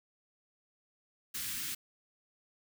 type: band-stop noise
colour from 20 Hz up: white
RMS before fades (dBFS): -38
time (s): 1.34-1.75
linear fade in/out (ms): 10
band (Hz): 290 to 1400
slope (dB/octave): 24
effects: none